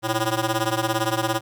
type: ring-modulated tone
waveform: 10% pulse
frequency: 221.5 Hz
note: A3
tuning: 12 cents sharp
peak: -10 dBFS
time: 0.02-1.41 s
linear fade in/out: 50 ms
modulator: 102 Hz
effects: none